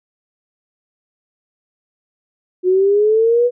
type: linear sweep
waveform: sine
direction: up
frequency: 360 to 493.9 Hz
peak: -10 dBFS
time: 2.63-3.51 s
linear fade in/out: 50 ms
effects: none